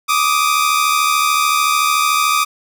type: tone pair together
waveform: sawtooth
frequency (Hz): 1170.9 / 1244.5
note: D6 / D#6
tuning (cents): -6 / 0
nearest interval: minor second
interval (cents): 106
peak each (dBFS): -12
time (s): 0.08-2.45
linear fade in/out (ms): 20
effects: none